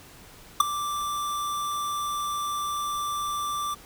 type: tone with ADSR envelope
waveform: square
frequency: 1174.7 Hz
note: D6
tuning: in tune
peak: -11 dBFS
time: 0.6-3.75 s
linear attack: 6 ms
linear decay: 8 ms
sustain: -17 dB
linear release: 17 ms
effects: pink hiss -49 dBFS RMS until 3.85 s